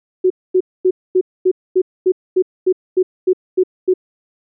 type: tone bursts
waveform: sine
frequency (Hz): 370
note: F#4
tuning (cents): 0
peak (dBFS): -9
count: 13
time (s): 0.24-3.939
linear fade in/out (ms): 10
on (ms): 63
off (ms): 240
effects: none